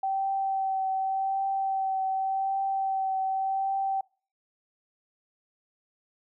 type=tone with vibrato; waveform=sine; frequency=772 Hz; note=G5; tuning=27 cents flat; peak=-25 dBFS; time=0.03-4.01 s; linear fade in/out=5 ms; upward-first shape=triangle; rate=0.87 Hz; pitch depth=18 cents each way; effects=noise-tail reverb RT60 0.4 s tail -25 dB re dry